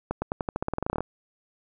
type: accelerating click train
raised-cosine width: 1 ms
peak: -13 dBFS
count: 17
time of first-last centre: 0.11-1.006 s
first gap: 110 ms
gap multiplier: 0.9
effects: none